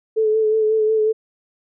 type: tone with vibrato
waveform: sine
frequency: 435.2 Hz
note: A4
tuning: 19 cents flat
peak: -14 dBFS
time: 0.16-1.13 s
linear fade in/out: 20 ms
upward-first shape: sine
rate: 5.5 Hz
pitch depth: 27 cents each way
effects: none